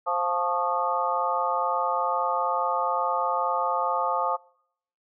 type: harmonic tone with a mistuned harmonic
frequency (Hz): 175.2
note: F3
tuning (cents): +6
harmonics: 3 / 4 / 5 / 6 / 7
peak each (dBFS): -31 / -30 / -28 / -31 / -28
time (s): 0.06-4.37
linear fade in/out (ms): 20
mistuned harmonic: 6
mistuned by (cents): +85
effects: noise-tail reverb RT60 0.7 s tail -25 dB re dry

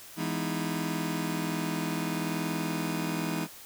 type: chord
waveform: sawtooth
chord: E major seventh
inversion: none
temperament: just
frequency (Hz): 164.81 / 206 / 247.2 / 309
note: E3 / G#3 / B3 / D#4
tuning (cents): 0 / -14 / +2 / -12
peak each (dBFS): -29 / -32 / -33 / -30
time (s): 0.16-3.48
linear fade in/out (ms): 50
effects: white hiss -48 dBFS RMS until 3.65 s

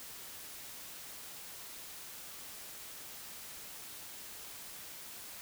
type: silence
effects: white hiss -48 dBFS RMS until 5.41 s

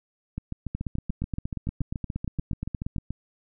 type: two click trains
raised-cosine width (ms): 5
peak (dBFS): -17 / -18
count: 20 / 20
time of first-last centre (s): 0.75-2.983 / 0.38-3.106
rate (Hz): 8.51 / 6.97
effects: none

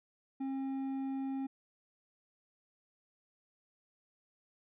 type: tone with hard clipping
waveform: triangle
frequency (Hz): 269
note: C4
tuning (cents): +48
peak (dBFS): -36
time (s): 0.4-1.47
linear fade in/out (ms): 10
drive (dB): 9
effects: resampled to 8000 Hz

